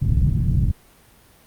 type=low-pass noise; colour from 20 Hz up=white; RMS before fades=-18 dBFS; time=0.01-0.72 s; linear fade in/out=20 ms; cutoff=150 Hz; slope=24 dB/octave; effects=pink hiss -52 dBFS RMS until 1.46 s + Opus 32 kbps